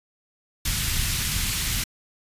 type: band-stop noise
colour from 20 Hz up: pink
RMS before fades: -25 dBFS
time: 0.65-1.84 s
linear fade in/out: 5 ms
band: 130 to 2200 Hz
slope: 12 dB/octave
effects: resampled to 32000 Hz